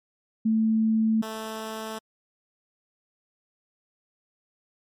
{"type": "tone pair in turn", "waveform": ["sine", "10% pulse"], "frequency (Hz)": [221, 220], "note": ["A3", "A3"], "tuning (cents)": [8, 0], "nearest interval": "unison", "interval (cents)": 8, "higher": "first", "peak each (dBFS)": [-19, -24], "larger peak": "first", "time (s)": [[0.45, 1.22], [1.22, 1.99]], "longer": "neither", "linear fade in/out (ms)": 10, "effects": ["MP3 64 kbps"]}